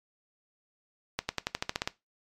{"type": "accelerating click train", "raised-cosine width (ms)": 0.2, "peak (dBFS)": -11, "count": 10, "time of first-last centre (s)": [1.19, 1.875], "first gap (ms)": 100, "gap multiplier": 0.93, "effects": ["noise-tail reverb RT60 0.2 s tail -18 dB re dry", "MP3 96 kbps"]}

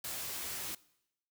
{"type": "noise with comb filter", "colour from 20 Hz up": "white", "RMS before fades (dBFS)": -40, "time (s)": [0.04, 0.75], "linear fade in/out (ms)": 5, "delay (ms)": 16, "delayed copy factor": 0.5, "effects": ["noise-tail reverb RT60 0.8 s tail -21 dB re dry"]}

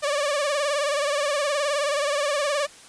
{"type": "tone with vibrato", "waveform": "sawtooth", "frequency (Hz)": 578, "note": "D5", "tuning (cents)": -28, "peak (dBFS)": -18, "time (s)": [0.02, 2.67], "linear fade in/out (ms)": 20, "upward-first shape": "sine", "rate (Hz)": 19, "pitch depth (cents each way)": 79, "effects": ["white hiss -47 dBFS RMS until 2.88 s", "resampled to 22050 Hz"]}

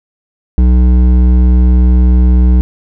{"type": "tone with hard clipping", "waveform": "sine", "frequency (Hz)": 61.74, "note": "B1", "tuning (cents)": 0, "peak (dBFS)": -6, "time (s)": [0.58, 2.61], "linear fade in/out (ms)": 0, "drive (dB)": 10, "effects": []}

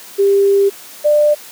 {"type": "tone pair in turn", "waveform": "sine", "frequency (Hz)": [397.2, 595.1], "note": ["G4", "D5"], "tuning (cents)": [23, 23], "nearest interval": "perfect fifth", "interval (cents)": 700, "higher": "second", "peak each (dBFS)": -8, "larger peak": "neither", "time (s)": [[0.18, 0.7], [1.04, 1.35]], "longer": "first", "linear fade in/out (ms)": 20, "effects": ["white hiss -36 dBFS RMS until 1.51 s", "high-pass 200 Hz 12 dB/octave"]}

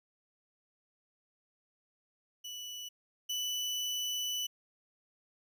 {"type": "tone pair in turn", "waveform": "30% pulse", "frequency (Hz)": [2960, 2979], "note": ["F#7", "F#7"], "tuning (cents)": [0, 11], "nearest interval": "unison", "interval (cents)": 11, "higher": "second", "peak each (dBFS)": [-38, -30], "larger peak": "second", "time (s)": [[2.44, 2.89], [3.29, 4.47]], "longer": "second", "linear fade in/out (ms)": 10, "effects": []}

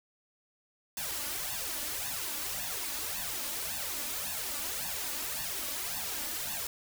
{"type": "noise with flanger", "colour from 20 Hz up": "white", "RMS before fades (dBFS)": -36, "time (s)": [0.97, 6.67], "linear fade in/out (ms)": 2, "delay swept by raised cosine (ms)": [1.1, 3.5], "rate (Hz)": 1.8, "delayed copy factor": 1, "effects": []}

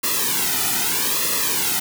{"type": "noise with flanger", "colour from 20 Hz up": "white", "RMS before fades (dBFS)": -21, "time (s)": [0.03, 1.8], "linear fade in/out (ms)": 10, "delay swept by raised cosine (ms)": [1.3, 1.85], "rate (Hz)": 0.8, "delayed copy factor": -1, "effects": []}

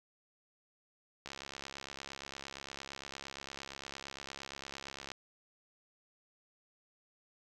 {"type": "click train", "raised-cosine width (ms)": 0.2, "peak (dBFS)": -26, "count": 266, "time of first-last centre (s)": [1.26, 5.117], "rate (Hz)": 68.7, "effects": []}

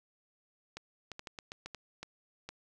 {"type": "clicks", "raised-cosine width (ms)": 0.2, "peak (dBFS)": -25, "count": 10, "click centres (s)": [0.77, 1.117, 1.194, 1.272, 1.388, 1.519, 1.66, 1.747, 2.03, 2.49], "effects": []}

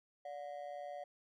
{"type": "ring-modulated tone", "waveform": "triangle", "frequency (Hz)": 651, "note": "E5", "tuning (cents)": -22, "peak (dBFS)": -38, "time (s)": [0.25, 1.04], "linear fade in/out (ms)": 5, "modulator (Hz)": 70.7, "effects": []}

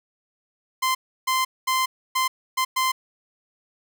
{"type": "tone bursts at uneven times", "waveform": "sawtooth", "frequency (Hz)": 1039, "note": "C6", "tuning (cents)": -12, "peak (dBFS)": -16, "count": 6, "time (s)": [[0.82, 0.95], [1.27, 1.45], [1.67, 1.86], [2.15, 2.28], [2.57, 2.65], [2.76, 2.92]], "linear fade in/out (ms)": 10, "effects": []}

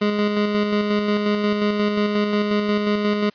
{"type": "tone with tremolo", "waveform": "25% pulse", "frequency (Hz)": 207.7, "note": "G#3", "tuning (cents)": 0, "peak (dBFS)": -13, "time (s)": [0.01, 3.3], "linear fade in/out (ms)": 10, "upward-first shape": "square", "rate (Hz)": 5.6, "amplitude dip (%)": 35, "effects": ["white hiss -54 dBFS RMS until 3.34 s", "resampled to 11025 Hz"]}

